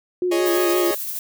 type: tone with vibrato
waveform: sine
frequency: 353.6 Hz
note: F4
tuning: 22 cents sharp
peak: -18 dBFS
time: 0.22-0.91 s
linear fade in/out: 2 ms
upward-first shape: sine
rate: 5.8 Hz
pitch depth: 46 cents each way
type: chord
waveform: sawtooth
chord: Ab suspended fourth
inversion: none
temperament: equal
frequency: 415.3 / 554.4 / 622.3 Hz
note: Ab4 / Db5 / Eb5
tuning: 0 / 0 / 0 cents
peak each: -22 dBFS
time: 0.31-0.95 s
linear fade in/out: 10 ms
type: noise with tremolo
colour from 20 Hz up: violet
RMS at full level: -27 dBFS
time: 0.46-1.19 s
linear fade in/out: 0 ms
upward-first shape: sine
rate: 13 Hz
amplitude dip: 30%
effects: none